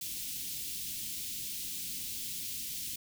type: band-stop noise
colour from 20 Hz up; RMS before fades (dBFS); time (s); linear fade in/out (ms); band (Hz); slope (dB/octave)
white; -39; 0.01-2.96; 5; 290 to 2700; 24
effects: none

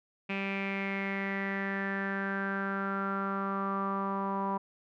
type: tone with low-pass filter sweep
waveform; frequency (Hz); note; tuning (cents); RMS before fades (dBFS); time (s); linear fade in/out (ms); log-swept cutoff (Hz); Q
sawtooth; 196; G3; 0; -33; 0.29-4.58; 10; 2500 to 1000; 7.5
effects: none

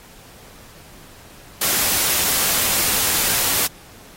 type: noise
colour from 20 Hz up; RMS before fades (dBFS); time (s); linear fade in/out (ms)
white; -19; 1.61-3.67; 5
effects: pink hiss -45 dBFS RMS until 4.16 s + AAC 48 kbps

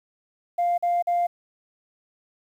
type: tone bursts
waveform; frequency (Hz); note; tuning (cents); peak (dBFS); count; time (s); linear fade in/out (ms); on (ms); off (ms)
sine; 698.5; F5; 0; -18; 3; 0.58-1.27; 10; 200; 45
effects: tanh soft clip ceiling -17 dBFS + 9-bit

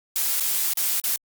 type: noise with dropouts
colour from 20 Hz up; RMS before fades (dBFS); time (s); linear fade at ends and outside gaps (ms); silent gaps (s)
blue; -23; 0.16-1.16; 0; 0.399-0.407 / 0.734-0.772 / 0.999-1.04
effects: Opus 48 kbps

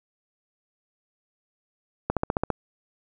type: click train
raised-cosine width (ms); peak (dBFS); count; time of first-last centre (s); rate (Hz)
1; -9; 7; 2.1-2.503; 14.9
effects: none

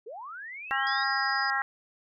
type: linear sweep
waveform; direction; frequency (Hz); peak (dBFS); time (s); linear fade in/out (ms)
sine; up; 392 to 3870; -38; 0.06-1.04; 10
type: harmonic tone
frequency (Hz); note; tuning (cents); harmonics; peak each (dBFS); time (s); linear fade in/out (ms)
270.1; C#4; -45; 3 / 4 / 5 / 6 / 7; -32 / -34 / -32 / -31 / -31; 0.71-1.62; 0
type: tone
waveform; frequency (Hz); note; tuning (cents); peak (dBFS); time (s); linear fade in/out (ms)
sine; 4958; D#8; -7; -34; 0.87-1.5; 0
effects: none

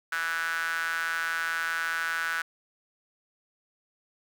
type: tone with high-pass filter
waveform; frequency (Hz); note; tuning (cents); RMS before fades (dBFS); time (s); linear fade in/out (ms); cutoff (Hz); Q
sawtooth; 164.81; E3; 0; -30; 0.12-2.42; 5; 1500; 7.4
effects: none

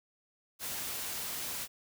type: noise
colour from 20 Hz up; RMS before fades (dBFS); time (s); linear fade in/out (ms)
white; -38; 0.59-1.68; 50
effects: none

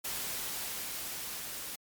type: noise with level ramp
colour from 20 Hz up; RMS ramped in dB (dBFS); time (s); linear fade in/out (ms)
white; -36 to -41; 0.04-1.76; 10
effects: MP3 96 kbps

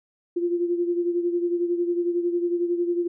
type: beating tone pair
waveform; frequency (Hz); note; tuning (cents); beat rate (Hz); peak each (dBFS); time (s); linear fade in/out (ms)
sine; 346.4 / 357.4; F4 / F4; -14 / +40; 11; -22 / -29; 0.36-3.08; 10
effects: none

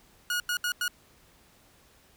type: tone bursts at uneven times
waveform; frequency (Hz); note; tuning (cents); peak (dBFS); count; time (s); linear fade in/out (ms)
sawtooth; 1446; F#6; -40; -23; 4; 0.3-0.4 / 0.49-0.57 / 0.64-0.72 / 0.81-0.88; 2
effects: pink hiss -60 dBFS RMS until 2.16 s

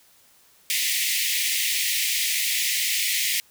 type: high-pass noise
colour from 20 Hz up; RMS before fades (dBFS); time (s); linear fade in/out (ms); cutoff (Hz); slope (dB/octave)
pink; -24; 0.7-3.4; 0; 1900; 96
effects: white hiss -57 dBFS RMS until 3.5 s

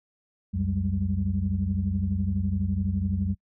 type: tone cluster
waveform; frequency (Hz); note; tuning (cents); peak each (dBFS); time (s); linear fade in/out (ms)
sine; 65.4 / 89.9 / 190.7 / 202.6; C2 / F#2 / G3 / G#3; 0 / -49 / -47 / -43; -33 / -26 / -29 / -31; 0.53-3.35; 20
effects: noise-tail reverb RT60 0.1 s tail -26 dB re dry + tanh soft clip ceiling -13 dBFS

